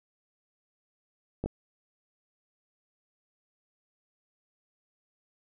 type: clicks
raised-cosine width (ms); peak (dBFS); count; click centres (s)
2; -18; 2; 1.44 / 1.46
effects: none